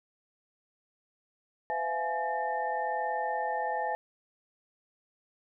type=tone cluster; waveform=sine; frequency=506 / 663 / 704 / 844 / 1804 Hz; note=B4 / E5 / F5 / G#5 / A6; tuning=+42 / +10 / +14 / +28 / +43 cents; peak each=-37 / -36 / -40 / -31 / -39 dBFS; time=1.7-3.95 s; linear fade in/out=0 ms; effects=none